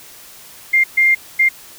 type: tone bursts at uneven times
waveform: sine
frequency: 2109 Hz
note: C7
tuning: 13 cents sharp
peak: -9 dBFS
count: 3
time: 0.73-0.84 / 0.97-1.15 / 1.39-1.49 s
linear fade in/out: 10 ms
effects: white hiss -40 dBFS RMS until 1.78 s